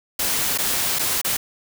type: noise with dropouts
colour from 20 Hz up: white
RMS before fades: -22 dBFS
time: 0.19-1.37 s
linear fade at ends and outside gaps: 5 ms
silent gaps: 0.577-0.585 / 0.988-0.992 / 1.215-1.245 s
effects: none